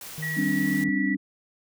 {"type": "noise", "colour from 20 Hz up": "white", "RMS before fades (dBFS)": -40, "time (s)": [0.01, 0.84], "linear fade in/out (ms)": 2}
{"type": "tone", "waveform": "triangle", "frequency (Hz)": 155.56, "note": "D#3", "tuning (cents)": 0, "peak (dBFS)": -30, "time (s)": [0.18, 0.89], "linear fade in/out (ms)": 0}
{"type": "tone with pitch glide", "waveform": "sine", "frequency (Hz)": [1923, 1952.1], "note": ["B6", "B6"], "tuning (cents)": [-47, -21], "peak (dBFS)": -28, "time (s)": [0.22, 1.15], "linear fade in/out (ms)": 10, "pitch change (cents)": 26, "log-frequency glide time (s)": [0.46, 0.83]}
{"type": "chord", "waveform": "sine", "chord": "G suspended fourth", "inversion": "none", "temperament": "equal with one note detuned", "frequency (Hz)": [196, 266, 293.7], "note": ["G3", "C4", "D4"], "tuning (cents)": [0, 29, 0], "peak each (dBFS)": -27, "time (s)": [0.36, 1.17], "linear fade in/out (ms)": 20}
{"effects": []}